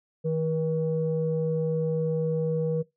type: tone pair together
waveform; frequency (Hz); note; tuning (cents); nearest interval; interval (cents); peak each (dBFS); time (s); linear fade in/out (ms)
sine; 159 / 480.9; D#3 / B4; +38 / -46; octave + perfect fifth; 1916; -26; 0.24-2.83; 20
effects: noise-tail reverb RT60 0.2 s tail -22 dB re dry + tanh soft clip ceiling -16 dBFS